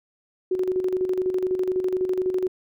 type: tone with tremolo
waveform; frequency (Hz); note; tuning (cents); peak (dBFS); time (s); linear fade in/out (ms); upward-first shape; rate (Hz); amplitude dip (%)
sine; 370; F#4; 0; -19; 0.51-2.48; 5; square; 12; 55
effects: none